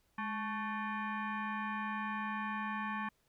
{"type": "tone with frequency modulation", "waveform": "sine", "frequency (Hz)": 448.7, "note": "A4", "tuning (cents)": 34, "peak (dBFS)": -35, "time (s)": [0.18, 3.09], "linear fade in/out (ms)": 5, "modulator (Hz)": 659, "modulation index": 2.4, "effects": ["pink hiss -75 dBFS RMS until 3.28 s"]}